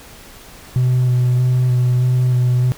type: tone with vibrato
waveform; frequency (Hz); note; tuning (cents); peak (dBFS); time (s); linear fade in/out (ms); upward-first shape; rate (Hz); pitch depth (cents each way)
triangle; 125.3; B2; +25; -9; 0.76-2.72; 0; square; 1.6; 13
effects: tanh soft clip ceiling -7 dBFS + pink hiss -40 dBFS RMS until 2.77 s